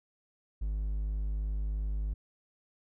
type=tone; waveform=triangle; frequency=51.5 Hz; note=G#1; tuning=14 cents flat; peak=-28 dBFS; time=0.61-2.14 s; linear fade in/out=10 ms; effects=none